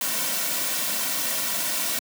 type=noise with comb filter; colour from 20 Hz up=white; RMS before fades=-26 dBFS; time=0.01-1.99 s; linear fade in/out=2 ms; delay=2.4 ms; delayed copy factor=-0.6; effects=high-pass 200 Hz 12 dB/octave